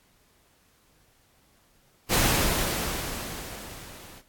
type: noise with level ramp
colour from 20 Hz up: pink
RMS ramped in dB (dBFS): -20 to -48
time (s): 2.09-4.23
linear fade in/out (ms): 50
effects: pink hiss -63 dBFS RMS until 4.28 s + AAC 64 kbps